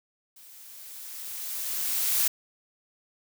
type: noise with level ramp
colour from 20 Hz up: blue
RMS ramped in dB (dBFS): -51 to -23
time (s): 0.36-2.28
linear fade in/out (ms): 5
effects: none